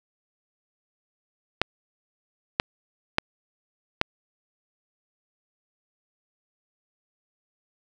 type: clicks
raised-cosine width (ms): 0.3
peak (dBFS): -3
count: 4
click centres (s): 1.616 / 2.599 / 3.184 / 4.014
effects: none